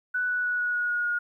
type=tone with pitch steps; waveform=sine; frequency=1486 / 1477.4 / 1468.9 / 1460.5 / 1452.1 / 1443.7 / 1435.4 Hz; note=F#6 / F#6 / F#6 / F#6 / F#6 / F#6 / F6; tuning=+7 / -3 / -13 / -23 / -33 / -43 / +47 cents; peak=-24 dBFS; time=0.14-1.19 s; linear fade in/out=10 ms; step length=150 ms; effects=11-bit